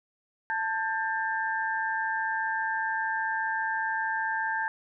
sine tone cluster, 887 / 1595 / 1780 Hz, A5 / G6 / A6, +14 / +30 / +20 cents, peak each -30 / -30 / -35 dBFS, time 0.5-4.68 s, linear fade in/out 0 ms, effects none

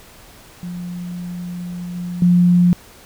sine tone with level steps, 176.7 Hz, F3, 21 cents sharp, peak -25 / -23 / -9 dBFS, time 0.63-2.73 s, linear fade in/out 0 ms, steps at 1.95 / 2.22 s, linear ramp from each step 2 ms, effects pink hiss -44 dBFS RMS until 3.05 s

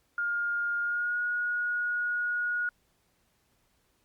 sine tone with pitch glide, 1414 to 1447.1 Hz, F6 to F#6, +21 to -39 cents, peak -27 dBFS, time 0.18-2.69 s, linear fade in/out 2 ms, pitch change +40 cents, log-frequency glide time 0.82-1.19 s, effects pink hiss -71 dBFS RMS until 4.04 s + Opus 48 kbps

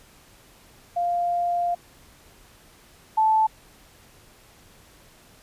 sine tone pair in turn, 698.5 / 875.4 Hz, F5 / A5, 0 / -9 cents, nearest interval major third, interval 391 cents, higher second, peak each -21 / -16 dBFS, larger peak second, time 0.96-1.75 / 3.17-3.47 s, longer first, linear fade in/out 10 ms, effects pink hiss -53 dBFS RMS until 5.42 s + resampled to 32000 Hz

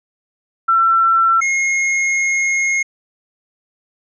sine / square tone pair in turn, 1346 / 2152 Hz, E6 / C7, +36 / +48 cents, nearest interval minor sixth, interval 812 cents, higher second, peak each -10 / -15 dBFS, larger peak first, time 0.68-1.41 / 1.41-2.83 s, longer second, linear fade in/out 10 ms, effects resampled to 16000 Hz

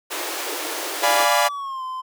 pink high-pass noise, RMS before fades -28 dBFS, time 0.1-1.26 s, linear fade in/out 20 ms, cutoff 300 Hz, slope 96 dB/octave
sawtooth chord, D diminished seventh, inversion none, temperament equal, 587.3 / 698.5 / 830.6 / 987.8 Hz, D5 / F5 / Ab5 / Cb6, 0 / 0 / 0 / 0 cents, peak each -18 dBFS, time 1.02-1.49 s, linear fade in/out 20 ms
triangle tone with pitch glide, 1159 to 1032.6 Hz, D6 to C6, -23 to -23 cents, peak -25 dBFS, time 1.15-2.02 s, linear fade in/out 20 ms, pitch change -200 cents, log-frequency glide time 1.49-1.83 s
effects none

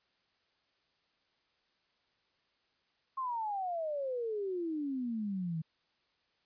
sine exponential sweep, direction down, 1080 to 155.6 Hz, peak -33 dBFS, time 3.17-5.62 s, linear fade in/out 10 ms, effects white hiss -75 dBFS RMS until 6.45 s + resampled to 11025 Hz

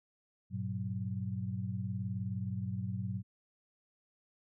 sine tone cluster, 101 / 120.2 / 187.2 Hz, G#2 / B2 / F#3, -48 / -46 / +20 cents, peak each -38 / -39 / -39 dBFS, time 0.5-3.23 s, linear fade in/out 50 ms, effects none

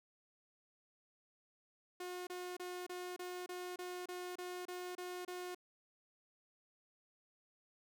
sawtooth tone bursts, 360.2 Hz, F#4, 46 cents flat, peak -39 dBFS, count 12, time 2-5.548 s, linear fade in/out 5 ms, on 270 ms, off 28 ms, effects none

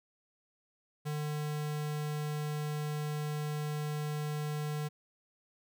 square tone, 150 Hz, D3, 37 cents sharp, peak -34 dBFS, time 1.05-4.89 s, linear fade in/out 20 ms, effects none

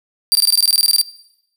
sawtooth tone bursts, 4699 Hz, D8, in tune, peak -7 dBFS, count 14, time 0.32-1.014 s, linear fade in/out 0 ms, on 31 ms, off 20 ms, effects noise-tail reverb RT60 0.8 s tail -21 dB re dry

